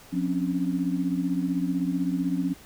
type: tone cluster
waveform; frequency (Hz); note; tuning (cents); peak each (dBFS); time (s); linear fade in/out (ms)
sine; 178.2 / 265.3 / 281.1; F3 / C4 / C#4; +35 / +24 / +24; -28; 0.12-2.54; 20
effects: pink hiss -50 dBFS RMS until 2.65 s